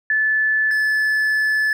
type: tone pair in turn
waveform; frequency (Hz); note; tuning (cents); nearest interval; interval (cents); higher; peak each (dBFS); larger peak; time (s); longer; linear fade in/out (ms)
sine / triangle; 1739 / 1732; A6 / A6; -21 / -28; unison; 7; first; -15 / -14; second; 0.1-0.71 / 0.71-1.73; second; 2
effects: none